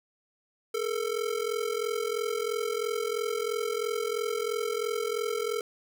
square ring-modulated tone, 445.5 Hz, A4, 22 cents sharp, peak -26 dBFS, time 0.74-5.61 s, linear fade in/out 2 ms, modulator 21.5 Hz, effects none

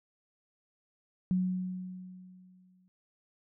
sine tone with exponential decay, 183.8 Hz, F#3, 11 cents flat, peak -24 dBFS, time 1.31-2.88 s, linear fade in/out 0 ms, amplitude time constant 340 ms, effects none

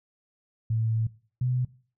sine tone pair in turn, 112 / 125.72 Hz, A2 / B2, +31 / +31 cents, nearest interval major second, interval 200 cents, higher second, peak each -23 dBFS, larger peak neither, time 0.7-1.07 / 1.41-1.65 s, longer first, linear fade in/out 5 ms, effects noise-tail reverb RT60 0.4 s tail -19 dB re dry

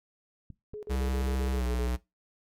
clicks, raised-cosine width 5 ms, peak -32 dBFS, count 3, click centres 0.503 / 0.736 / 1.235 s
sine tone bursts, 421.9 Hz, G#4, 27 cents sharp, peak -36 dBFS, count 9, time 0.74-1.876 s, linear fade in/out 0 ms, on 88 ms, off 43 ms
square tone with pitch glide, 65.41 to 61.38 Hz, C2 to B1, 0 to -10 cents, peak -28 dBFS, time 0.89-1.97 s, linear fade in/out 20 ms, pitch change -110 cents, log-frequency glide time 1.54-1.65 s
effects noise-tail reverb RT60 0.2 s tail -19 dB re dry + MP3 96 kbps

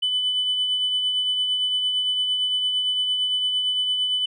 sine tone with tremolo, 3000 Hz, F#7, 23 cents sharp, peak -17 dBFS, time 0.02-4.26 s, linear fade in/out 10 ms, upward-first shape triangle, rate 8.8 Hz, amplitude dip 45%, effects tanh soft clip ceiling -16 dBFS

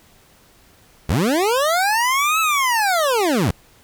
25% pulse linear two-way sweep, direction up then down, 59.7 to 1318.5 to 68.7 Hz, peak -12 dBFS, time 1.09-3.51 s, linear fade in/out 5 ms, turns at 2.4 s, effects pink hiss -52 dBFS RMS until 3.83 s

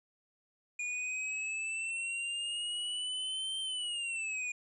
square exponential two-way sweep, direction up then down, 2436 to 3136 to 2436 Hz, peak -35 dBFS, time 0.79-4.52 s, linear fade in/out 5 ms, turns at 3.6 s, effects resampled to 24000 Hz

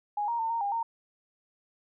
sine tone with pitch steps, 828 / 937 / 903 / 924 / 807 / 919 Hz, G#5 / A#5 / A5 / A#5 / G#5 / A#5, -5 / +9 / +45 / -16 / -50 / -25 cents, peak -27 dBFS, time 0.17-0.83 s, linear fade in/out 5 ms, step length 110 ms, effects none

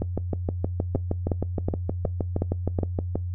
two click trains, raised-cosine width 2 ms, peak -11 / -12 dBFS, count 7 / 20, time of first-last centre 0.95-3.156 / 0.02-2.989 s, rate 2.72 / 6.4 Hz, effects noise-tail reverb RT60 0.2 s tail -23 dB re dry + added 89 Hz sine -27 dBFS peak until 3.34 s

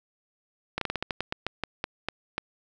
slowing click train, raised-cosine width 0.3 ms, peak -12 dBFS, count 14, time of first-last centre 0.78-2.38 s, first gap 33 ms, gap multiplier 1.2, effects none

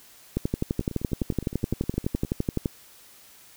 two click trains, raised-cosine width 3 ms, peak -22 / -11 dBFS, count 15 / 28, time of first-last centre 0.81-2.249 / 0.37-2.658 s, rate 9.73 / 11.8 Hz, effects white hiss -52 dBFS RMS until 3.56 s

